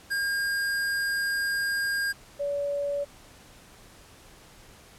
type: tone pair in turn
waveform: square / sine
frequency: 1614 / 570.6 Hz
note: G#6 / C#5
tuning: -50 / +50 cents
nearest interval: octave + tritone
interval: 1800 cents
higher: first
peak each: -26 dBFS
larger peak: neither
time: 0.1-2.13 / 2.39-3.05 s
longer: first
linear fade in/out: 20 ms
effects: pink hiss -52 dBFS RMS until 4.98 s + low-pass 12000 Hz 12 dB/octave